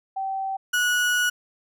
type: tone pair in turn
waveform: sine / 35% pulse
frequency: 773 / 1463.2 Hz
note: G5 / F#6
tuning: -24 / -20 cents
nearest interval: major seventh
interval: 1104 cents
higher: second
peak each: -25 / -18 dBFS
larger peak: second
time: 0.16-0.57 / 0.73-1.3 s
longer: second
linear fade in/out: 10 ms
effects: none